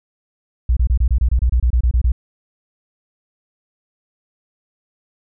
sine tone bursts, 60.3 Hz, B1, 41 cents flat, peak -11 dBFS, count 14, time 0.69-2.12 s, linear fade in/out 5 ms, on 78 ms, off 26 ms, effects none

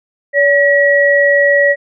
sine tone pair together, 570 / 1917.2 Hz, C#5 / A#6, +48 / +48 cents, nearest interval octave + major sixth, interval 2100 cents, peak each -10 dBFS, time 0.33-1.76 s, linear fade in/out 50 ms, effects none

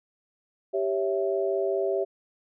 sine chord, C# diminished, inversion second, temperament equal, 392 / 554.4 / 659.3 Hz, G4 / C#5 / E5, 0 / 0 / 0 cents, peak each -26 / -30 / -29 dBFS, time 0.73-2.05 s, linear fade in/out 20 ms, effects none

